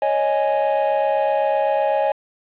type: chord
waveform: triangle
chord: C# suspended second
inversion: none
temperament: equal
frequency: 554.4 / 622.3 / 830.6 Hz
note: C#5 / D#5 / G#5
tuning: 0 / 0 / 0 cents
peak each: -19 dBFS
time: 0.02-2.12 s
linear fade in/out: 2 ms
effects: resampled to 8000 Hz + 7-bit